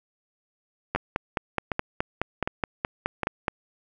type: two click trains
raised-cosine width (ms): 0.5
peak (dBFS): -9 / -11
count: 13 / 4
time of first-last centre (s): 0.95-3.482 / 0.96-3.233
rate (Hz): 4.74 / 1.32
effects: none